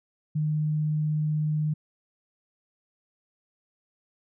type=tone; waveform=sine; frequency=152.7 Hz; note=D#3; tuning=32 cents flat; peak=-23 dBFS; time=0.35-1.74 s; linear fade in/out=10 ms; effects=none